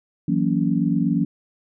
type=chord; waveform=sine; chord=F# dominant seventh; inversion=third; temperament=equal with one note detuned; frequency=164.81 / 185 / 233.1 / 281.5 Hz; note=E3 / F#3 / A#3 / C#4; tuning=0 / 0 / 0 / +27 cents; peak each=-23 dBFS; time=0.28-1.25 s; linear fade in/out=5 ms; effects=none